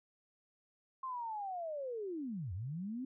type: linear two-way sweep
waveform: sine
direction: down then up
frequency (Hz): 1066 to 82.41 to 267.9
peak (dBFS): -38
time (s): 1.03-3.05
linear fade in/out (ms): 5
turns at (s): 2.53
effects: none